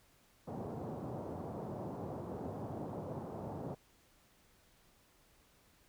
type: band-pass noise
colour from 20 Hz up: pink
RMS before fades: -43 dBFS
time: 0.47-3.75 s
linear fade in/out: 10 ms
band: 100 to 860 Hz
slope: 24 dB/octave
effects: pink hiss -68 dBFS RMS until 5.88 s